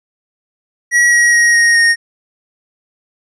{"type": "tone with pitch steps", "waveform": "square", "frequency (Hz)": [1919, 1902.4, 1886, 1869.8, 1853.6], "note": ["A#6", "A#6", "A#6", "A#6", "A#6"], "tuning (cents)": [50, 35, 20, 5, -10], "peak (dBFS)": -8, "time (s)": [0.91, 1.96], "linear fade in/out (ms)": 50, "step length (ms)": 210, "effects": ["resampled to 22050 Hz"]}